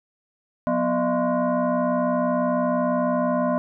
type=tone with frequency modulation; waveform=sine; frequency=180 Hz; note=F#3; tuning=47 cents flat; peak=-19 dBFS; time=0.67-3.58 s; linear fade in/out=0 ms; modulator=426 Hz; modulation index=1.9; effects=none